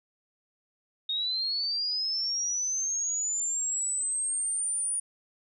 sine linear sweep, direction up, 3700 to 9570 Hz, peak -27 dBFS, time 1.09-5 s, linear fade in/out 5 ms, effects none

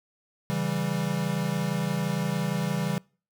square chord, C# diminished, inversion none, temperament equal, 138.59 / 164.81 / 196 Hz, C#3 / E3 / G3, 0 / 0 / 0 cents, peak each -32 / -30 / -31 dBFS, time 0.5-2.98 s, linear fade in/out 0 ms, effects noise-tail reverb RT60 0.4 s tail -26 dB re dry

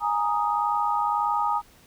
sine chord, Ab suspended second, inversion none, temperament equal, 830.6 / 932.3 / 1244.5 Hz, Ab5 / Bb5 / Eb6, 0 / 0 / 0 cents, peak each -26 dBFS, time 0-1.62 s, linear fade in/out 50 ms, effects pink hiss -55 dBFS RMS until 1.86 s

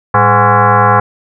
sine tone with frequency modulation, 110 Hz, A2, in tune, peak -5 dBFS, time 0.14-1 s, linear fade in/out 5 ms, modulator 310 Hz, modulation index 4.3, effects none

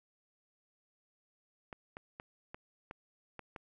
clicks, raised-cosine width 0.5 ms, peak -29 dBFS, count 7, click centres 1.728 / 1.969 / 2.199 / 2.545 / 2.911 / 3.393 / 3.562 s, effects none

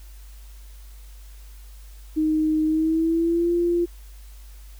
sine tone with pitch glide, 311.1 to 345.2 Hz, D#4 to F4, 0 to -20 cents, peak -18 dBFS, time 2.16-3.86 s, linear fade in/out 20 ms, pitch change +180 cents, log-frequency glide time 2.65-3.52 s, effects added 50 Hz sine -40 dBFS peak until 4.79 s + white hiss -54 dBFS RMS until 4.79 s

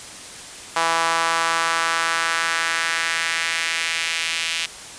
sawtooth tone with high-pass filter sweep, 165.4 Hz, E3, 6 cents sharp, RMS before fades -22 dBFS, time 0.76-4.66 s, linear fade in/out 5 ms, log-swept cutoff 940 to 2700 Hz, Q 1.9, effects white hiss -37 dBFS RMS until 4.98 s + resampled to 22050 Hz

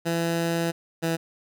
15% pulse tone pair in turn, 167.6 / 164.82 Hz, E3 / E3, +29 / 0 cents, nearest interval unison, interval 29 cents, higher first, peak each -17 dBFS, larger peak neither, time 0.05-0.72 / 1.02-1.17 s, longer first, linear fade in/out 20 ms, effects none

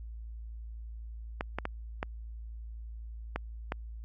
clicks, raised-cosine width 0.5 ms, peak -17 dBFS, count 6, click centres 1.409 / 1.586 / 1.654 / 2.029 / 3.36 / 3.721 s, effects added 56 Hz sine -40 dBFS peak until 4.04 s

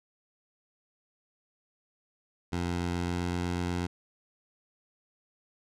15% pulse tone with pitch glide, 87.31 to 88.22 Hz, F2 to F2, 0 to +18 cents, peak -23 dBFS, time 2.52-3.87 s, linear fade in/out 10 ms, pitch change +18 cents, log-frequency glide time 2.87-3.27 s, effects low-pass 8000 Hz 12 dB/octave

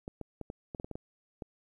clicks, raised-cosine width 2 ms, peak -26 dBFS, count 10, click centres 0.079 / 0.213 / 0.413 / 0.501 / 0.748 / 0.799 / 0.845 / 0.913 / 0.955 / 1.422 s, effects 11-bit

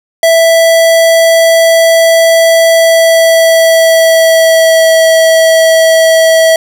square tone with pitch glide, 659.3 to 649.5 Hz, E5 to E5, 0 to -26 cents, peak -4 dBFS, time 0.23-6.56 s, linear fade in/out 2 ms, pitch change -26 cents, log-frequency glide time 2.72-5 s, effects none

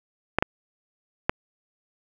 clicks, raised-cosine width 0.5 ms, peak -4 dBFS, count 3, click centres 0.386 / 0.425 / 1.295 s, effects 7-bit

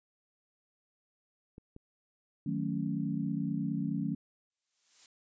clicks, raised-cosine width 3 ms, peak -35 dBFS, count 2, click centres 1.581 / 1.764 s
sine chord, D# half-diminished seventh, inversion none, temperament equal, 155.56 / 185 / 220 / 277.2 Hz, D#3 / F#3 / A3 / C#4, 0 / 0 / 0 / 0 cents, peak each -36 dBFS, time 2.46-4.15 s, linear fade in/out 5 ms
blue noise with exponential growth, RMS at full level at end -50 dBFS, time 4.5-5.06 s, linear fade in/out 1 ms, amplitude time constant 120 ms
effects resampled to 16000 Hz

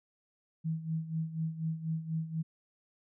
sine tone with tremolo, 160.9 Hz, E3, 42 cents flat, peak -29 dBFS, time 0.64-2.43 s, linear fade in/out 20 ms, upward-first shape sine, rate 4.1 Hz, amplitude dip 75%, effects none

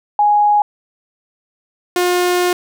sine / sawtooth tone pair in turn, 830.6 / 357.2 Hz, G#5 / F4, 0 / +39 cents, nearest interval octave + minor third, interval 1461 cents, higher first, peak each -9 dBFS, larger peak neither, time 0.19-0.62 / 1.96-2.53 s, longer second, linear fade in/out 2 ms, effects none

